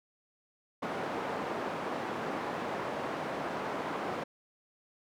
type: band-pass noise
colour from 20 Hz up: white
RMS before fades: -36 dBFS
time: 0.82-4.24 s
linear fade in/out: 10 ms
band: 190 to 940 Hz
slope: 12 dB/octave
effects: none